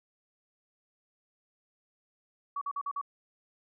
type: tone bursts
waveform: sine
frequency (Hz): 1133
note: C#6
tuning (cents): +37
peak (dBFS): -31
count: 5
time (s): 2.56-3.014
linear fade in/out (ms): 5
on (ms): 54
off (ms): 46
effects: none